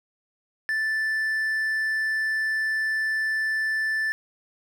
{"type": "tone", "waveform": "triangle", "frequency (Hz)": 1760, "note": "A6", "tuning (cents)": 0, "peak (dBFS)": -21, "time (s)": [0.69, 4.12], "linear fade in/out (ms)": 0, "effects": []}